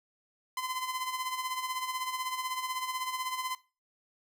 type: tone with tremolo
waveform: sawtooth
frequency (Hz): 1025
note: C6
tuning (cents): -36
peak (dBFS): -27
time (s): 0.57-3.55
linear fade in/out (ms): 2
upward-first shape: sine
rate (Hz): 16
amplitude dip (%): 60
effects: noise-tail reverb RT60 0.3 s tail -18 dB re dry